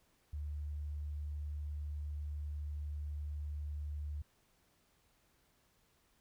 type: tone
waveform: sine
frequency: 74 Hz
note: D2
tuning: 14 cents sharp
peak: -38 dBFS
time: 0.33-4.22 s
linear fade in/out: 5 ms
effects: pink hiss -73 dBFS RMS until 6.2 s